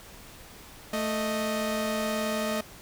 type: tone pair together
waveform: sawtooth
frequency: 220.4 / 622.3 Hz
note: A3 / D#5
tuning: +3 / 0 cents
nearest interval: octave + tritone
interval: 1797 cents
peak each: -26 dBFS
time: 0.93-2.61 s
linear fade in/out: 5 ms
effects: pink hiss -48 dBFS RMS until 2.81 s